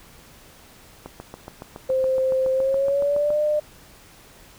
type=click train; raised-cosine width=1 ms; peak=-21 dBFS; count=17; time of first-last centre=1.06-3.304 s; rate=7.13 Hz
type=tone with pitch glide; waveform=sine; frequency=523.3 to 601.1 Hz; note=C5 to D5; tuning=0 to +40 cents; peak=-18 dBFS; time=1.89-3.6 s; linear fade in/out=10 ms; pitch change=+240 cents; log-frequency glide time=2.53-3.38 s
effects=pink hiss -49 dBFS RMS until 4.58 s